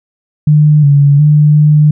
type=tone with pitch steps; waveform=sine; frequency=150.6 / 142.4 / 149.7 / 150.5 Hz; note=D3 / C#3 / D3 / D3; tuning=+44 / +47 / +33 / +43 cents; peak=-3 dBFS; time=0.47-1.91 s; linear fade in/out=5 ms; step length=360 ms; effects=none